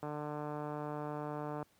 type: click train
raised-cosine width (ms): 1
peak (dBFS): -27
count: 239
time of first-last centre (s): 0.03-1.627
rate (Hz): 149
effects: pink hiss -70 dBFS RMS until 1.79 s + high-pass 80 Hz 12 dB/octave